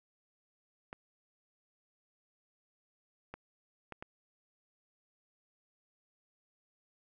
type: clicks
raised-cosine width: 0.5 ms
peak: -28 dBFS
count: 4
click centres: 0.929 / 3.34 / 3.923 / 4.025 s
effects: none